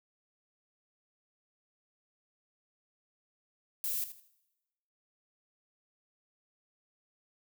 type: noise with echo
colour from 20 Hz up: violet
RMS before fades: -34 dBFS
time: 3.84-4.04 s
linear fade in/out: 0 ms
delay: 80 ms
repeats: 3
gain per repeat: -12 dB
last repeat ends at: 4.28 s
effects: noise-tail reverb RT60 1.0 s tail -21 dB re dry